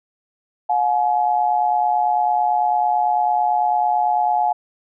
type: tone pair together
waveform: sine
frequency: 720 / 849 Hz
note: F#5 / G#5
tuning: -47 / +38 cents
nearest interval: minor third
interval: 285 cents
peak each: -18 dBFS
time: 0.69-4.53 s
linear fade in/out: 10 ms
effects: none